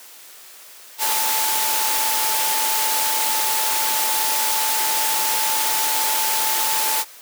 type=tone in noise; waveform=sine; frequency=877 Hz; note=A5; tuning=6 cents flat; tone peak=-25 dBFS; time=0.98-7.05 s; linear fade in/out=50 ms; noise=white; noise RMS=-21 dBFS; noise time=0.98-7.05 s; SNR=-7 dB; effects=white hiss -43 dBFS RMS until 7.21 s + high-pass 400 Hz 12 dB/octave